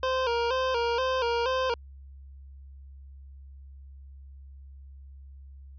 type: tone with vibrato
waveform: 25% pulse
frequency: 493.9 Hz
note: B4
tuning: in tune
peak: -21 dBFS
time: 0.03-1.74 s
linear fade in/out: 2 ms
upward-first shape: square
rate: 2.1 Hz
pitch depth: 85 cents each way
effects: added 68 Hz sine -44 dBFS peak until 5.78 s + resampled to 11025 Hz